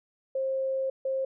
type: tone bursts at uneven times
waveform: sine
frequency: 532 Hz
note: C5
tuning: 29 cents sharp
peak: -26 dBFS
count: 2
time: 0.35-0.9 / 1.05-1.25 s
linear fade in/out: 5 ms
effects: none